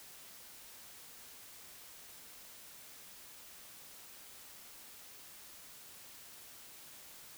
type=silence; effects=white hiss -54 dBFS RMS until 7.37 s